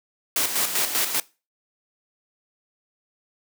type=noise with tremolo; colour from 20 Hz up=white; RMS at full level=-22 dBFS; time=0.36-1.2 s; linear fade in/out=2 ms; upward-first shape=square; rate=5.1 Hz; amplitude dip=55%; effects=noise-tail reverb RT60 0.3 s tail -21 dB re dry + high-pass 200 Hz 12 dB/octave